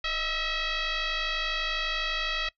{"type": "tone with frequency modulation", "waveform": "sine", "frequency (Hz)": 674, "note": "E5", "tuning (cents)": 38, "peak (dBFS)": -27, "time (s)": [0.04, 2.49], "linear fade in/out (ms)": 5, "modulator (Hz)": 648, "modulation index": 5.7, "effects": ["noise-tail reverb RT60 0.1 s tail -21 dB re dry"]}